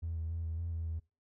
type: tone with pitch steps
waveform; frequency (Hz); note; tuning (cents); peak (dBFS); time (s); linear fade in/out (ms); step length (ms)
triangle; 82.8 / 80.7 / 83.1 / 81 / 84.5 / 82.1 / 81; E2 / E2 / E2 / E2 / E2 / E2 / E2; +8 / -36 / +15 / -30 / +43 / -6 / -30; -31; 0.02-1; 20; 140
effects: noise-tail reverb RT60 0.3 s tail -26 dB re dry + tanh soft clip ceiling -31 dBFS